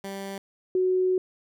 15% pulse / sine tone pair in turn, 196 / 370 Hz, G3 / F#4, 0 / 0 cents, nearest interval major seventh, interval 1100 cents, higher second, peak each -27 / -20 dBFS, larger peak second, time 0.04-0.38 / 0.75-1.18 s, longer second, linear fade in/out 2 ms, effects none

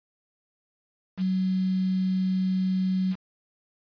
sine tone with quantisation, 187 Hz, F#3, 19 cents sharp, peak -22 dBFS, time 1.17-3.16 s, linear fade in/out 50 ms, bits 7, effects resampled to 11025 Hz

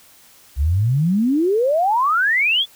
sine exponential sweep, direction up, 64.7 to 3520 Hz, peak -14 dBFS, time 0.56-2.66 s, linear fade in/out 50 ms, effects white hiss -49 dBFS RMS until 2.75 s

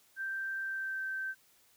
sine tone with pitch glide, 1568 to 1552.7 Hz, G6 to G6, 0 to -17 cents, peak -34 dBFS, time 0.16-1.35 s, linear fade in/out 50 ms, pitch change -17 cents, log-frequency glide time 0.63-1.03 s, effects white hiss -66 dBFS RMS until 1.76 s

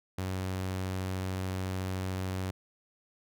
sawtooth tone, 93.7 Hz, F#2, 22 cents sharp, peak -28 dBFS, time 0.18-2.51 s, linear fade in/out 5 ms, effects none

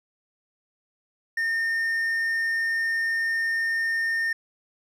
triangle tone, 1822 Hz, A#6, 40 cents flat, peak -21 dBFS, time 1.37-4.33 s, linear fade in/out 5 ms, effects none

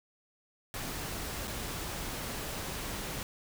pink noise with dropouts, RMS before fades -38 dBFS, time 0.74-3.23 s, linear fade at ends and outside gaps 1 ms, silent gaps 1.474-1.478 s, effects none

